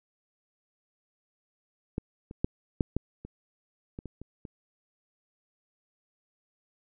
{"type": "clicks", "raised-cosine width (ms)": 3, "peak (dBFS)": [-17, -28, -12, -11, -14, -28, -25, -26, -29, -28], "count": 10, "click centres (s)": [1.981, 2.311, 2.445, 2.808, 2.966, 3.25, 3.989, 4.057, 4.216, 4.452], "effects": []}